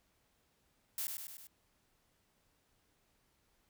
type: noise with echo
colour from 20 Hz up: blue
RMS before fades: -38 dBFS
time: 0.98-1.07 s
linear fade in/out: 2 ms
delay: 100 ms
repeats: 4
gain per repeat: -4 dB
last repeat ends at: 1.47 s
effects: pink hiss -75 dBFS RMS until 3.69 s